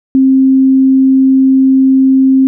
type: tone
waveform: sine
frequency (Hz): 265.2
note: C4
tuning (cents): +23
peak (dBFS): -4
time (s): 0.15-2.47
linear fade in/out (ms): 0
effects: none